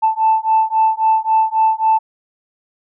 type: beating tone pair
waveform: sine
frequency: 880 / 883.7 Hz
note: A5 / A5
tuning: 0 / +7 cents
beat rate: 3.7 Hz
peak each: -14 dBFS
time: 0.02-1.99 s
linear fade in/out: 20 ms
effects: tanh soft clip ceiling -5 dBFS